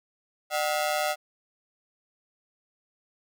sawtooth ring-modulated tone, 678 Hz, E5, 49 cents sharp, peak -18 dBFS, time 0.5-1.16 s, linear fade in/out 50 ms, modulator 75.3 Hz, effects none

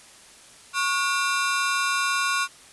sawtooth ring-modulated tone, 1272 Hz, D#6, 38 cents sharp, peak -15 dBFS, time 0.73-2.48 s, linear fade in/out 50 ms, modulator 169 Hz, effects white hiss -49 dBFS RMS until 2.72 s + resampled to 24000 Hz

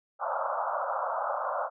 pink band-pass noise, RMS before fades -31 dBFS, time 0.19-1.7 s, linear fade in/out 50 ms, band 540 to 1400 Hz, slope 96 dB/octave, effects none

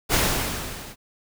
pink noise with level ramp, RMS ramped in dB -17 to -41 dBFS, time 0.09-0.96 s, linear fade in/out 50 ms, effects none

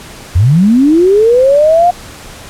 sine linear sweep, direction up, 77.78 to 720 Hz, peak -4 dBFS, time 0.35-1.91 s, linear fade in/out 10 ms, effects pink hiss -31 dBFS RMS until 2.49 s + low-pass 11000 Hz 12 dB/octave

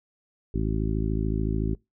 harmonic tone, 53.7 Hz, A1, 41 cents flat, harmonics 1 / 2 / 3 / 4 / 5 / 6 / 7, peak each -27 / -30 / -32 / -33 / -34 / -35 / -35 dBFS, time 0.54-1.75 s, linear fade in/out 5 ms, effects noise-tail reverb RT60 0.2 s tail -24 dB re dry

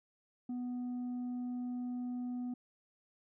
sine tone with tanh clipping, 246.9 Hz, B3, in tune, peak -37 dBFS, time 0.49-2.54 s, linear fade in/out 5 ms, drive 3 dB, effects none

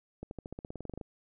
accelerating click train, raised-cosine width 2 ms, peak -27 dBFS, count 15, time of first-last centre 0.23-1.012 s, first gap 81 ms, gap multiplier 0.94, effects none

